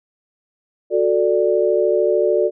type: chord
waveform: sine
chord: D major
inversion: first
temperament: just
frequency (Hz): 367.1 / 440.5 / 587.3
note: F#4 / A4 / D5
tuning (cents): -14 / +2 / 0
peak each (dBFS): -18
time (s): 0.9-2.51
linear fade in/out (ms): 50
effects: none